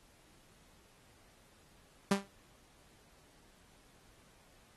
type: tone with exponential decay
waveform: sawtooth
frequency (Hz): 197.8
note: G3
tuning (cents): +16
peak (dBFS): -20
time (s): 2.11-2.28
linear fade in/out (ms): 5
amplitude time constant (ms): 35
effects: pink hiss -65 dBFS RMS until 4.76 s + AAC 32 kbps